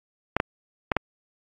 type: clicks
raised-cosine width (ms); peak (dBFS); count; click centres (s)
0.5; -6; 4; 0.366 / 0.401 / 0.918 / 0.967
effects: AAC 48 kbps